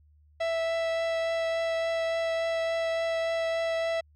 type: tone with vibrato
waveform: 45% pulse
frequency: 659.3 Hz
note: E5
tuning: in tune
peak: -26 dBFS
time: 0.4-4.01 s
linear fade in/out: 10 ms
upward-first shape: triangle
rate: 3.5 Hz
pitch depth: 9 cents each way
effects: added 75 Hz sine -57 dBFS peak until 4.15 s + low-pass 4000 Hz 12 dB/octave